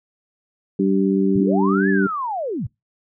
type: harmonic tone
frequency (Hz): 97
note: G2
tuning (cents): -18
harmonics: 2 / 3 / 4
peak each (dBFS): -18 / -20 / -21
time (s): 0.79-2.07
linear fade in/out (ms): 5
type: linear two-way sweep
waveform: sine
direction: up then down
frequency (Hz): 66.4 to 1760 to 81.3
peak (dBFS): -22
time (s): 1.35-2.67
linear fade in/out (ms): 10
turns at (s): 1.89
effects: noise-tail reverb RT60 0.2 s tail -25 dB re dry